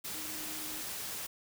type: tone in noise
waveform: sine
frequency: 309.4 Hz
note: D#4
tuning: 10 cents flat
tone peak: -49 dBFS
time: 0.14-0.82 s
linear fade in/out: 10 ms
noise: white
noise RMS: -40 dBFS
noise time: 0.04-1.27 s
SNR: -12 dB
effects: none